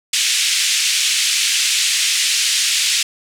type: band-pass noise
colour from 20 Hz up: pink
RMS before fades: -17 dBFS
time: 0.13-3.03 s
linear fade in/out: 5 ms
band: 2400 to 9000 Hz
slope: 24 dB/octave
effects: none